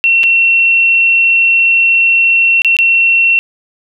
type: tone with dropouts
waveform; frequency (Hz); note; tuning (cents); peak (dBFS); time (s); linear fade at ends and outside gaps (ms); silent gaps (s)
sine; 2717; F7; -48; -6; 0.04-3.39; 0; 0.233-0.238 / 2.619-2.647 / 2.767-2.788
effects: none